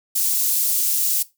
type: high-pass noise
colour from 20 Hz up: white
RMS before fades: -20 dBFS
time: 0.15-1.23 s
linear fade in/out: 10 ms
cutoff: 6900 Hz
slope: 12 dB/octave
effects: noise-tail reverb RT60 0.2 s tail -17 dB re dry